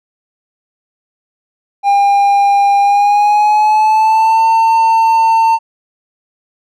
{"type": "tone with pitch glide", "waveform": "triangle", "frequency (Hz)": [803, 901.3], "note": ["G5", "A5"], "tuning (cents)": [41, 41], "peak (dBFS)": -5, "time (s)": [1.83, 5.59], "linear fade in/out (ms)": 50, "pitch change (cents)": 200, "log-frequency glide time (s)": [2.8, 4.45], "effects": []}